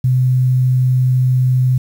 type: tone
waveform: sine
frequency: 127.7 Hz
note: C3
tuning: 42 cents flat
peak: -10 dBFS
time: 0.04-1.78 s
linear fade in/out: 5 ms
effects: 7-bit